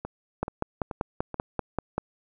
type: two click trains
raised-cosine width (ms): 1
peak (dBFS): -12 / -19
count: 9 / 4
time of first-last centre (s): 0.43-1.98 / 0.05-1.343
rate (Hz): 5.16 / 2.32
effects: none